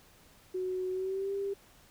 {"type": "tone with pitch glide", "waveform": "sine", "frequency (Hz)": [370, 396.6], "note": ["F#4", "G4"], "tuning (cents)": [0, 20], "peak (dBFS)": -31, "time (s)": [0.54, 1.54], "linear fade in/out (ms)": 10, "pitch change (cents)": 120, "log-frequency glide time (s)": [0.91, 1.33], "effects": ["pink hiss -60 dBFS RMS until 1.9 s"]}